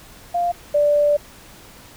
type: tone pair in turn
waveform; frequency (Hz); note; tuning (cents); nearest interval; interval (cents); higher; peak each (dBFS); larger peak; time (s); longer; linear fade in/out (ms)
sine; 698.5 / 586.4; F5 / D5; 0 / -3; minor third; 303; first; -17 / -13; second; 0.34-0.52 / 0.74-1.17; second; 10
effects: pink hiss -44 dBFS RMS until 1.96 s